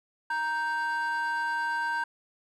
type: tone pair together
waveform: triangle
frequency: 936 / 1562.9 Hz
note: A#5 / G6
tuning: +7 / -6 cents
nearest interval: major sixth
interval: 887 cents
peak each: -27 dBFS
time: 0.3-2.04 s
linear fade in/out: 5 ms
effects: tanh soft clip ceiling -21 dBFS